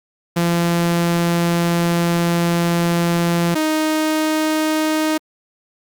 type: tone pair in turn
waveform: sawtooth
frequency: 171 / 311.6 Hz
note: F3 / D#4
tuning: -36 / +3 cents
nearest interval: minor seventh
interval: 1039 cents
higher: second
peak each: -11 / -12 dBFS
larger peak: first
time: 0.36-3.55 / 3.55-5.18 s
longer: first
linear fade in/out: 10 ms
effects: Opus 48 kbps